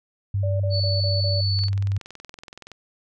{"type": "tone with vibrato", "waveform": "sine", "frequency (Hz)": 98.7, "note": "G2", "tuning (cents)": 12, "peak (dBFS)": -20, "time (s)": [0.34, 1.98], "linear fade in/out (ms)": 5, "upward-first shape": "triangle", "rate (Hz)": 4.8, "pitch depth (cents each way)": 8}
{"type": "tone bursts", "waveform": "sine", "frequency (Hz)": 580, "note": "D5", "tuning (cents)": -22, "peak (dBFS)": -28, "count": 5, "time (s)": [0.43, 1.408], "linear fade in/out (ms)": 5, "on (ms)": 170, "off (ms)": 32}
{"type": "tone", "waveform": "sine", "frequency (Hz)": 4464, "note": "C#8", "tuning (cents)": 11, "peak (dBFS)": -25, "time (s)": [0.7, 1.7], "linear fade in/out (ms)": 50}
{"type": "click train", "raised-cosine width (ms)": 0.2, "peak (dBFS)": -23, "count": 25, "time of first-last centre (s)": [1.59, 2.717], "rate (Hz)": 21.3}
{"effects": []}